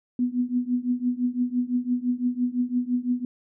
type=tone with tremolo; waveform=sine; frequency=246.9 Hz; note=B3; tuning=in tune; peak=-18 dBFS; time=0.19-3.25 s; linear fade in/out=2 ms; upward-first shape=triangle; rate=5.9 Hz; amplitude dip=95%; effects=none